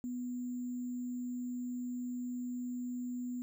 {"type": "tone with sample-and-hold", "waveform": "sine", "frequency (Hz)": 246.8, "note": "B3", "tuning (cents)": -1, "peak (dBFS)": -36, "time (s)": [0.04, 3.42], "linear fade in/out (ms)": 0, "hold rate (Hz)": 7350, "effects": []}